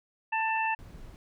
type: harmonic tone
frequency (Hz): 888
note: A5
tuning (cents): +16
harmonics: 1 / 2 / 3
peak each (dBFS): -28 / -33 / -32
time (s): 0.32-0.75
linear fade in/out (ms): 10
type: noise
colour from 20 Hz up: brown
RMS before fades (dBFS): -46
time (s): 0.79-1.16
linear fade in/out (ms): 0
effects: none